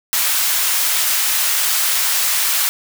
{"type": "high-pass noise", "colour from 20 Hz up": "white", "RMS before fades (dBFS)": -17, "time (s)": [0.13, 2.69], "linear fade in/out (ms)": 0, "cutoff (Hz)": 990, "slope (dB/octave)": 12, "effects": []}